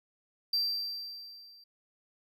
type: tone with level ramp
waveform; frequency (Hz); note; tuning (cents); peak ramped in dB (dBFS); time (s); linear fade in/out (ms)
triangle; 4699; D8; 0; -24 to -53; 0.53-1.64; 5
effects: none